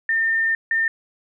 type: tone bursts at uneven times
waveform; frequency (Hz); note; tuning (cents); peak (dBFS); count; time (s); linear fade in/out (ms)
sine; 1809; A6; +48; -17; 2; 0.09-0.55 / 0.71-0.88; 2
effects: none